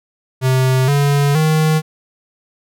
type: tone with pitch steps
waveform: square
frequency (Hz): 130 / 142.59 / 156.39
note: C3 / C#3 / D#3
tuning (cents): -11 / +49 / +9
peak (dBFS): -12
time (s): 0.41-1.82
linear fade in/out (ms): 50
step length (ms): 470
effects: none